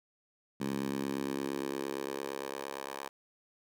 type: tone with high-pass filter sweep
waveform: 10% pulse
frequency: 68.7 Hz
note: C#2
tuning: 15 cents flat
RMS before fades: -37 dBFS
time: 0.6-3.09 s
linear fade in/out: 10 ms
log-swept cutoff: 190 to 700 Hz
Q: 1.8
effects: none